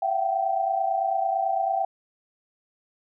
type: tone cluster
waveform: sine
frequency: 673 / 747 / 776 Hz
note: E5 / F#5 / G5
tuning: +36 / +16 / -18 cents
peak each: -27 / -31 / -24 dBFS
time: 0.02-1.85 s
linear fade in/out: 5 ms
effects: none